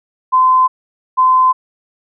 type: tone pair in turn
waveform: sine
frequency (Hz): 1028 / 1028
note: C6 / C6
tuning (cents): -31 / -31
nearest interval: unison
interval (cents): 0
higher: neither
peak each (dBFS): -7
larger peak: neither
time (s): 0.32-0.68 / 1.17-1.53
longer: neither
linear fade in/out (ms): 20
effects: none